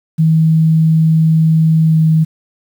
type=tone with pitch glide; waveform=sine; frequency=160 to 158.99 Hz; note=D#3 to D#3; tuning=+49 to +38 cents; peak=-7 dBFS; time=0.18-2.25 s; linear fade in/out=20 ms; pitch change=-11 cents; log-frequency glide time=1.85-1.96 s; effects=7-bit

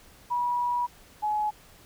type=tone pair in turn; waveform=sine; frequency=970 / 845.8 Hz; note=B5 / G#5; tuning=-31 / +31 cents; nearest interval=major second; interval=238 cents; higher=first; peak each=-24 dBFS; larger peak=neither; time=0.3-0.87 / 1.22-1.51 s; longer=first; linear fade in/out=20 ms; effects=pink hiss -54 dBFS RMS until 1.85 s

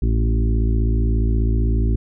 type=harmonic tone with a mistuned harmonic; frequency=55 Hz; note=A1; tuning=in tune; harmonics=1 / 2 / 4 / 5 / 6 / 7; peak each=-16 / -22 / -28 / -30 / -32 / -33 dBFS; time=0.02-1.96 s; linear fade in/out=5 ms; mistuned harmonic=2; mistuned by=+23 cents; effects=none

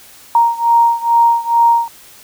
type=beating tone pair; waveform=sine; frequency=932.3 / 934.6 Hz; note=A#5 / A#5; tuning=0 / +4 cents; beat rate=2.3 Hz; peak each=-11 / -13 dBFS; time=0.35-1.88 s; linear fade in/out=2 ms; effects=white hiss -41 dBFS RMS until 2.23 s

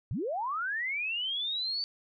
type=linear sweep; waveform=sine; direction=up; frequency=83.4 to 4582 Hz; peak=-30 dBFS; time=0.11-1.84 s; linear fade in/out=0 ms; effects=none

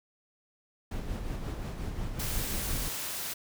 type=noise with tremolo; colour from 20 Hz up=brown; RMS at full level=-33 dBFS; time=0.91-2.89 s; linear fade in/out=5 ms; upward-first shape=sine; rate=5.6 Hz; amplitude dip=40%
type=noise; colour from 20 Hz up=white; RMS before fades=-36 dBFS; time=2.19-3.34 s; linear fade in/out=10 ms
effects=none

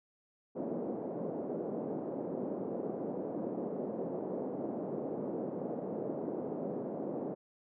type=band-pass noise; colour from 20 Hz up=white; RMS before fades=-38 dBFS; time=0.55-7.35 s; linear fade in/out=20 ms; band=180 to 550 Hz; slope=24 dB/octave; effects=none

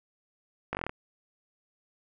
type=slowing click train; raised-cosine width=0.5 ms; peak=-16 dBFS; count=8; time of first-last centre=0.73-0.894 s; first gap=19 ms; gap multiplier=1.07; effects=none

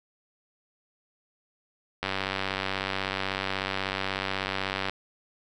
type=click train; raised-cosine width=0.3 ms; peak=-12 dBFS; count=277; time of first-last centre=2.03-4.896 s; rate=96.3 Hz; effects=none

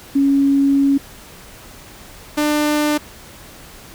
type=tone pair in turn; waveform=sine / sawtooth; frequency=277.4 / 298.7 Hz; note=C#4 / D4; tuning=+1 / +29 cents; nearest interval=minor second; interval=128 cents; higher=second; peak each=-11 dBFS; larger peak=neither; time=0.15-0.98 / 2.37-2.98 s; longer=first; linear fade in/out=10 ms; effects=pink hiss -40 dBFS RMS until 3.94 s

